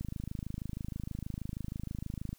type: click train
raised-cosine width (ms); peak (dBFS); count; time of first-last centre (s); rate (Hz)
5; -25; 62; 0.01-2.329; 26.3
effects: white hiss -65 dBFS RMS until 2.38 s